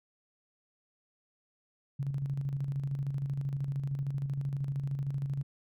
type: tone with tremolo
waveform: sine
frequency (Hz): 138.59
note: C#3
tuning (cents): 0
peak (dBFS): -29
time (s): 1.99-5.43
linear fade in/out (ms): 10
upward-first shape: square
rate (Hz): 13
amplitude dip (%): 45
effects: none